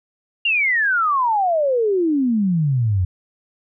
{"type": "exponential sweep", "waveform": "sine", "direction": "down", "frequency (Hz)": [2843, 87.31], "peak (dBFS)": -15, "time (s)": [0.45, 3.05], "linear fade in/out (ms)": 5, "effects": []}